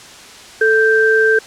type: tone pair together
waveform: sine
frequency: 440 / 1568 Hz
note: A4 / G6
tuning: 0 / 0 cents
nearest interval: octave + minor seventh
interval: 2200 cents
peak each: -12 dBFS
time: 0.61-1.39 s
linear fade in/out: 5 ms
effects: white hiss -37 dBFS RMS until 1.46 s + low-pass 7000 Hz 12 dB/octave